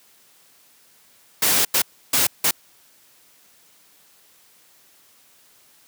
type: noise bursts at uneven times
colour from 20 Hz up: white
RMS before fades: -18 dBFS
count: 4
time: 1.42-1.65 / 1.74-1.82 / 2.13-2.27 / 2.44-2.51 s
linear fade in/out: 5 ms
effects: white hiss -55 dBFS RMS until 5.87 s + high-pass 100 Hz 12 dB/octave